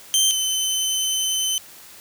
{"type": "tone pair in turn", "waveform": "20% pulse", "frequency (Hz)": [3122, 3058], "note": ["G7", "G7"], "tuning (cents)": [-8, -44], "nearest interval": "unison", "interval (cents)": 36, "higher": "first", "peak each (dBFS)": [-10, -15], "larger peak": "first", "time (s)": [[0.14, 0.31], [0.31, 1.58]], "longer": "second", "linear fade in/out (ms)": 0, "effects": ["white hiss -44 dBFS RMS until 2 s"]}